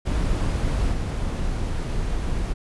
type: noise with level steps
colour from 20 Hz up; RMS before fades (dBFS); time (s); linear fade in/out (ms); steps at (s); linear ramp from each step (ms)
brown; -22 / -25; 0.05-2.54; 20; 0.92; 10
effects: resampled to 24000 Hz